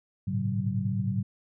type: tone cluster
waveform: sine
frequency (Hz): 104.8 / 114.6 / 126.7 / 141.8 / 189.8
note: G#2 / A#2 / B2 / C#3 / F#3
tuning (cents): +16 / -29 / +45 / +40 / +44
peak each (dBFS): -31 / -32 / -37 / -35 / -30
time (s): 0.27-1.23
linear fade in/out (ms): 10
effects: none